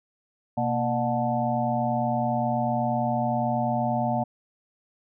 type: tone cluster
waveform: sine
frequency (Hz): 125.5 / 233.5 / 599 / 728 / 875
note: B2 / A#3 / D5 / F#5 / A5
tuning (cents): +28 / +3 / +34 / -28 / -10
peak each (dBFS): -30 / -28 / -30 / -27 / -31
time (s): 0.57-4.24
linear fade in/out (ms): 10
effects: none